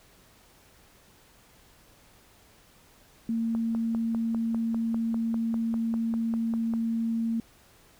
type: tone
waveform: sine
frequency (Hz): 228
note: A#3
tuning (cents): -38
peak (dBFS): -25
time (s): 3.29-7.4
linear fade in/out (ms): 2
type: click train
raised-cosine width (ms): 1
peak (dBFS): -25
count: 17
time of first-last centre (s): 3.55-6.737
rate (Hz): 5.02
effects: pink hiss -58 dBFS RMS until 7.99 s